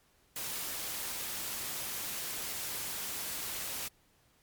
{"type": "noise", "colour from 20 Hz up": "white", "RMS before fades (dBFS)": -38, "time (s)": [0.36, 3.88], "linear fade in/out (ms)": 2, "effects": ["pink hiss -68 dBFS RMS until 4.42 s", "MP3 96 kbps"]}